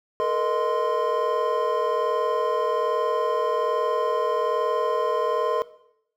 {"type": "tone cluster", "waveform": "triangle", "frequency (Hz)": [439.8, 481, 622, 1041], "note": ["A4", "B4", "D#5", "C6"], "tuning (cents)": [-1, -46, -1, -9], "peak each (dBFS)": -25, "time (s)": [0.2, 5.62], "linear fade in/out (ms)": 0, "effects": ["noise-tail reverb RT60 0.7 s tail -17 dB re dry"]}